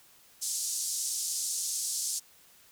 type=band-pass noise; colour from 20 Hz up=white; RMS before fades=-33 dBFS; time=0.41-2.2 s; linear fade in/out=20 ms; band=5200 to 9300 Hz; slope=24 dB/octave; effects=white hiss -59 dBFS RMS until 2.71 s